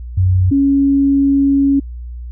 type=tone pair in turn; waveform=sine; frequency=92.5 / 277.2 Hz; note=F#2 / C#4; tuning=0 / 0 cents; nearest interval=octave + perfect fifth; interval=1900 cents; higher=second; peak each=-9 dBFS; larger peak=neither; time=0.17-0.51 / 0.51-1.8 s; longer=second; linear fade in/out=10 ms; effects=added 60 Hz sine -25 dBFS peak until 2.31 s